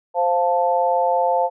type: chord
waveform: sine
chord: F major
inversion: second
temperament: equal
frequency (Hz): 523.3 / 698.5 / 880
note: C5 / F5 / A5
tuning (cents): 0 / 0 / 0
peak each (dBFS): -20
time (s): 0.14-1.5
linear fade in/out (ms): 50
effects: none